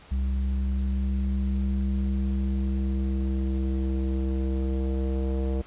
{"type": "tone with low-pass filter sweep", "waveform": "square", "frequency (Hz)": 66, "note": "C2", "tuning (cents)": 16, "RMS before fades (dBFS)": -26, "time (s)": [0.11, 5.62], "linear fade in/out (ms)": 10, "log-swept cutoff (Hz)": [140, 500], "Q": 2, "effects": ["pink hiss -51 dBFS RMS until 5.66 s", "resampled to 8000 Hz"]}